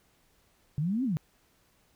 sine exponential two-way sweep, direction up then down, 138.59 to 277.2 to 141.8 Hz, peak -26 dBFS, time 0.78-1.17 s, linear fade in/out 0 ms, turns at 1.04 s, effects pink hiss -67 dBFS RMS until 1.95 s

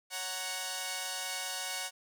5% pulse chord, F# major, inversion second, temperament equal, 554.4 / 740 / 932.3 Hz, C#5 / F#5 / A#5, 0 / 0 / 0 cents, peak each -31 / -26 / -29 dBFS, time 0.1-1.91 s, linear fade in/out 50 ms, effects none

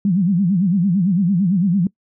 sine tone with vibrato, 185 Hz, F#3, in tune, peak -13 dBFS, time 0.05-1.87 s, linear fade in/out 2 ms, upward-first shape sine, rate 8.9 Hz, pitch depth 190 cents each way, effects noise-tail reverb RT60 0.1 s tail -24 dB re dry

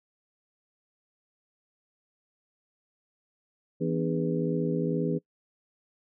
harmonic tone with a mistuned harmonic, 82.2 Hz, E2, 4 cents flat, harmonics 2 / 3 / 4 / 5 / 6, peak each -29 / -32 / -33 / -32 / -34 dBFS, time 3.8-5.19 s, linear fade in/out 20 ms, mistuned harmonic 4, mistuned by -150 cents, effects noise-tail reverb RT60 0.1 s tail -24 dB re dry

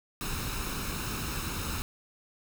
pink noise with comb filter, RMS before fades -34 dBFS, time 0.21-1.82 s, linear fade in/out 0 ms, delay 0.76 ms, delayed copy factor +0.6, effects none

